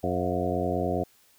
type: harmonic tone with a mistuned harmonic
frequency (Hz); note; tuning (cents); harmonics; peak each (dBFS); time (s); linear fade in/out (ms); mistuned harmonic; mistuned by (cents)
89.6; F2; +45; 1 / 2 / 3 / 4 / 5 / 6 / 7 / 8; -33 / -33 / -33 / -33 / -33 / -33 / -33 / -33; 0.03-1.04; 10; 7; +67
effects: white hiss -61 dBFS RMS until 1.38 s